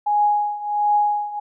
sine tone with tremolo, 830.6 Hz, G#5, in tune, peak -13 dBFS, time 0.06-1.4 s, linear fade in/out 10 ms, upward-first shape triangle, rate 1.4 Hz, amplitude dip 85%, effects none

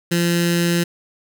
15% pulse tone with notch filter, 171.9 Hz, F3, 27 cents flat, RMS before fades -18 dBFS, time 0.11-0.84 s, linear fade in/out 10 ms, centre 720 Hz, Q 0.5, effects none

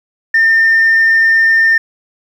sine tone, 1807 Hz, A6, 46 cents sharp, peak -5 dBFS, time 0.34-1.78 s, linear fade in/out 5 ms, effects tanh soft clip ceiling -4 dBFS + 7-bit

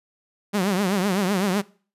sawtooth tone with vibrato, 193.2 Hz, G3, 25 cents flat, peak -16 dBFS, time 0.53-1.62 s, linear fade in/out 20 ms, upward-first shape triangle, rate 7.9 Hz, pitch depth 170 cents each way, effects noise-tail reverb RT60 0.4 s tail -21 dB re dry + resampled to 32000 Hz

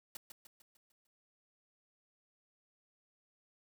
white noise with echo, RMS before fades -45 dBFS, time 0.15-0.17 s, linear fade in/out 2 ms, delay 150 ms, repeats 6, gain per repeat -6 dB, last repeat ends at 1.07 s, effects none

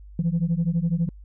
sine beating tone pair, 162.6 / 174.6 Hz, E3 / F3, -23 / 0 cents, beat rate 12 Hz, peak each -22 dBFS, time 0.19-1.09 s, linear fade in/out 2 ms, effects tanh soft clip ceiling -16 dBFS + added 50 Hz sine -41 dBFS peak until 1.24 s

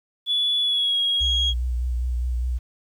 sine tone with pitch glide, 3426 to 3294 Hz, A7 to G#7, -47 to -15 cents, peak -18 dBFS, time 0.26-1.54 s, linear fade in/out 50 ms, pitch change -68 cents, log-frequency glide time 0.61-0.98 s
sine tone with vibrato, 61.4 Hz, B1, 9 cents flat, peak -21 dBFS, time 1.2-2.59 s, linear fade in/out 20 ms, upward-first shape sine, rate 4.9 Hz, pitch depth 39 cents each way
effects tanh soft clip ceiling -14 dBFS + 9-bit

